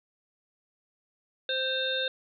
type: harmonic tone with a mistuned harmonic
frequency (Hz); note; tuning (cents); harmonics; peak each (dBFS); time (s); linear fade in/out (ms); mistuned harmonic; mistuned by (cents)
522; C5; -4; 1 / 3 / 5 / 7 / 8; -32 / -33 / -40 / -30 / -42; 1.49-2.08; 2; 5; +57
effects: none